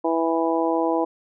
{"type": "harmonic tone", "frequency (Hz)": 164.6, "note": "E3", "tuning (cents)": -2, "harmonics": [2, 3, 4, 5, 6], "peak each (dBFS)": [-23, -25, -26, -27, -28], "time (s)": [0.04, 1.05], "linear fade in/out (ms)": 10, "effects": []}